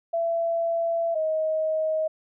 sine tone pair in turn, 670 / 629.8 Hz, E5 / D#5, +28 / +21 cents, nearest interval minor second, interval 107 cents, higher first, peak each -22 dBFS, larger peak neither, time 0.13-1.15 / 1.15-2.08 s, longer first, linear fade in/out 10 ms, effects none

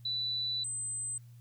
sine tone pair in turn, 3971 / 8151 Hz, B7 / C9, +9 / -46 cents, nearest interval octave, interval 1245 cents, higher second, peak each -31 / -34 dBFS, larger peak first, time 0.05-0.64 / 0.64-1.18 s, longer first, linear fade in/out 5 ms, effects added 119 Hz sine -50 dBFS peak until 1.4 s + white hiss -70 dBFS RMS until 1.4 s

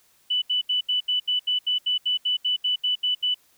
sine tone bursts, 2981 Hz, F#7, 12 cents sharp, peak -20 dBFS, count 16, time 0.3-3.345 s, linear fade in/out 10 ms, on 120 ms, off 75 ms, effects white hiss -61 dBFS RMS until 3.57 s

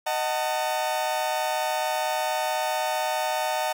40% pulse chord, D# diminished, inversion none, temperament just, 622.3 / 746.7 / 896 Hz, D#5 / F#5 / A5, 0 / +16 / +31 cents, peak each -28 / -28 / -28 dBFS, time 0.06-3.73 s, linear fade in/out 10 ms, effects none

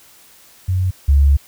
sine tone pair in turn, 92.5 / 70.28 Hz, F#2 / C#2, 0 / +24 cents, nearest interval perfect fourth, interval 476 cents, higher first, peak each -14 / -8 dBFS, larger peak second, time 0.68-0.91 / 1.08-1.37 s, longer second, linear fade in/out 10 ms, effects white hiss -47 dBFS RMS until 1.47 s

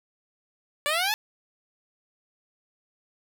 10% pulse exponential sweep, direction up, 568 to 887 Hz, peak -15 dBFS, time 0.86-1.14 s, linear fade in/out 0 ms, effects none

